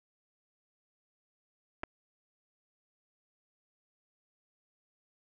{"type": "clicks", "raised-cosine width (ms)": 0.5, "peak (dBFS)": -22, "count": 2, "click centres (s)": [1.834, 1.837], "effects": []}